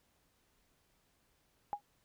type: tone with exponential decay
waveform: sine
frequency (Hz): 822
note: G#5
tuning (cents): -18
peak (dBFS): -29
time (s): 1.73-1.81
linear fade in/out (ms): 0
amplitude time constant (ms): 16
effects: pink hiss -74 dBFS RMS until 2.04 s